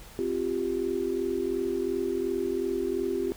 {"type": "chord", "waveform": "sine", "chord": "C suspended fourth", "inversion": "none", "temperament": "equal", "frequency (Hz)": [261.6, 349.2, 392], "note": ["C4", "F4", "G4"], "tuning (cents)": [0, 0, 0], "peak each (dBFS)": [-34, -30, -29], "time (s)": [0.19, 3.32], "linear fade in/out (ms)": 0, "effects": ["added 50 Hz sine -49 dBFS peak until 3.36 s", "pink hiss -49 dBFS RMS until 3.36 s"]}